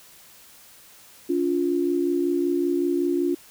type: tone pair together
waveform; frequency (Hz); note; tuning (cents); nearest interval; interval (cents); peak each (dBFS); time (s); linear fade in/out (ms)
sine; 285 / 350.3; C#4 / F4; +48 / +5; major third; 357; -24 / -22; 1.29-3.35; 10
effects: white hiss -50 dBFS RMS until 3.5 s